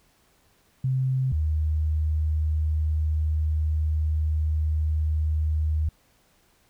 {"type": "tone pair in turn", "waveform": "sine", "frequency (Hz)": [130.81, 77.38], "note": ["C3", "D#2"], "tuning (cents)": [0, -9], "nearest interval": "major sixth", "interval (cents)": 909, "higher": "first", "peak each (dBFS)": -21, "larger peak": "neither", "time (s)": [[0.84, 1.32], [1.32, 5.89]], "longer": "second", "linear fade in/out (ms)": 5, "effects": ["pink hiss -63 dBFS RMS until 6.69 s"]}